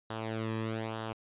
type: tone with flanger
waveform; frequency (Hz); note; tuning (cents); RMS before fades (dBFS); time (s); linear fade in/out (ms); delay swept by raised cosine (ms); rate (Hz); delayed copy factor
sawtooth; 111.3; A2; +20; -36; 0.1-1.13; 5; 0.43 to 1.4; 1.1; -0.7
effects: resampled to 8000 Hz